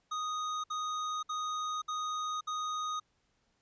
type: tone bursts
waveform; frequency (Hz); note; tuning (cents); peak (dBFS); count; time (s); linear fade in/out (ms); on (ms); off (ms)
square; 1244.5; D#6; 0; -34; 5; 0.11-3; 10; 530; 60
effects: pink hiss -75 dBFS RMS until 3.61 s + resampled to 16000 Hz